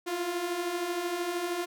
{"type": "beating tone pair", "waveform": "sawtooth", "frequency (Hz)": [339.1, 352.1], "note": ["E4", "F4"], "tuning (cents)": [49, 14], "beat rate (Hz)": 13, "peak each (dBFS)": [-33, -27], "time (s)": [0.06, 1.66], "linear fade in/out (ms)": 20, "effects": []}